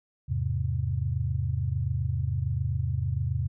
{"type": "chord", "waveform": "sine", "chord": "E augmented", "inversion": "none", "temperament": "equal", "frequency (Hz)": [82.41, 103.83, 130.81], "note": ["E2", "G#2", "B#2"], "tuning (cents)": [0, 0, 0], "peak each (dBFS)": [-30, -30, -29], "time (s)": [0.28, 3.48], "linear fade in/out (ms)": 20, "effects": []}